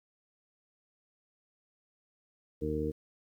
harmonic tone, 76.5 Hz, D#2, 29 cents flat, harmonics 1 / 2 / 3 / 4 / 5 / 6, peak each -38 / -39 / -40 / -36 / -43 / -34 dBFS, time 2.61-2.92 s, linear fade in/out 20 ms, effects 11-bit

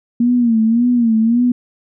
sine tone with vibrato, 233.1 Hz, A#3, in tune, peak -10 dBFS, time 0.2-1.52 s, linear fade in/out 5 ms, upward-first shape sine, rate 1.8 Hz, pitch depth 97 cents each way, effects none

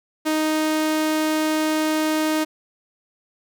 sawtooth tone, 311.1 Hz, D#4, in tune, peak -15 dBFS, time 0.25-2.45 s, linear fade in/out 20 ms, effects none

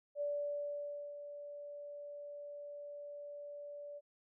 sine tone with ADSR envelope, 580 Hz, D5, 22 cents flat, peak -34 dBFS, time 0.15-4.01 s, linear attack 61 ms, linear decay 930 ms, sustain -11 dB, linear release 38 ms, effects none

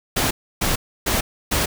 pink noise bursts, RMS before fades -20 dBFS, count 4, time 0.16-1.66 s, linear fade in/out 10 ms, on 150 ms, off 300 ms, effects none

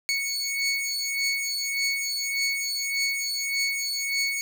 20% pulse beating tone pair, 2217 / 2218.7 Hz, C#7 / C#7, 0 / +1 cents, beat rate 1.7 Hz, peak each -23 dBFS, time 0.09-4.41 s, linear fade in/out 0 ms, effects none

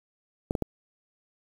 clicks, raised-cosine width 2 ms, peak -13 dBFS, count 3, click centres 0.509 / 0.552 / 0.623 s, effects 7-bit

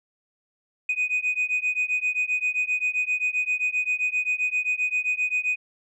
sine beating tone pair, 2489 / 2496.6 Hz, D#7 / D#7, 0 / +5 cents, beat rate 7.6 Hz, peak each -24 dBFS, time 0.89-5.56 s, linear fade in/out 5 ms, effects tanh soft clip ceiling -18 dBFS

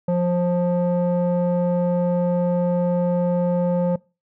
square tone with low-pass filter, 176.5 Hz, F3, 19 cents sharp, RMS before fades -20 dBFS, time 0.08-3.96 s, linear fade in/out 5 ms, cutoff 650 Hz, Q 3.7, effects noise-tail reverb RT60 0.3 s tail -24 dB re dry

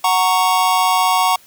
square chord, F# major, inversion none, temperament just, 740 / 925 / 1110 Hz, F#5 / A#5 / C#6, 0 / -14 / +2 cents, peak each -18 dBFS, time 0.04-1.36 s, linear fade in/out 5 ms, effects white hiss -48 dBFS RMS until 1.46 s

